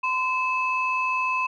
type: tone pair together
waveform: sine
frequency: 1023.1 / 2602 Hz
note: C6 / E7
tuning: -39 / -23 cents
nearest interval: octave + major third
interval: 1616 cents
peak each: -23 / -25 dBFS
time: 0.03-1.47 s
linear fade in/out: 10 ms
effects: tanh soft clip ceiling -15 dBFS